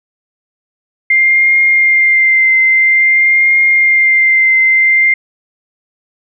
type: tone with vibrato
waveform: sine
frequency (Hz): 2100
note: C7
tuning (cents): +6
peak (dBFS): -6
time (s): 1.1-5.14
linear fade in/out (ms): 5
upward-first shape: triangle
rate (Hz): 0.5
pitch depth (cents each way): 23
effects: none